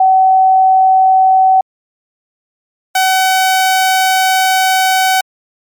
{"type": "tone pair in turn", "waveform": ["sine", "sawtooth"], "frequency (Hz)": [758, 755.3], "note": ["F#5", "F#5"], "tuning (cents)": [42, 35], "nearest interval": "unison", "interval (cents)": 7, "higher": "first", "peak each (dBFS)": -5, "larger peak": "neither", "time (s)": [[0, 1.61], [2.95, 5.21]], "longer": "second", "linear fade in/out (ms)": 5, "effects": ["MP3 96 kbps"]}